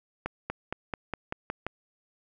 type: accelerating click train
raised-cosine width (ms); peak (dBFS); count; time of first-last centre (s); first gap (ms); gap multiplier
0.5; -16; 8; 0.26-1.666; 240; 0.94
effects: none